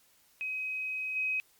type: tone with level steps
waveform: sine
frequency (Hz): 2530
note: D#7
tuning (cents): +28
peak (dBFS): -32 / -28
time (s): 0.41-1.4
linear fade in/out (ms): 0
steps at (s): 1.15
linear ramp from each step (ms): 20
effects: white hiss -65 dBFS RMS until 1.59 s + MP3 96 kbps